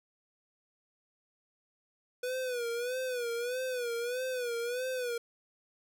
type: tone with vibrato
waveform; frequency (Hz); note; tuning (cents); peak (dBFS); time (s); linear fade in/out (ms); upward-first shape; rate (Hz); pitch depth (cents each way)
square; 490.9; B4; -10; -33; 2.23-5.18; 5; sine; 1.6; 92
effects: none